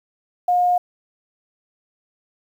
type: tone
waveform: sine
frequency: 715 Hz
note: F5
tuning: 41 cents sharp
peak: -14 dBFS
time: 0.48-0.78 s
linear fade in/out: 5 ms
effects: 8-bit